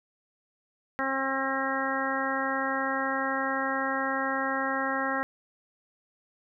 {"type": "harmonic tone", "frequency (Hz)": 268.4, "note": "C4", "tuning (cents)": 44, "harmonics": [1, 2, 3, 4, 5, 6, 7], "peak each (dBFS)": [-34, -34, -34, -34, -34, -34, -34], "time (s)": [0.99, 5.23], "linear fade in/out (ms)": 0, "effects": []}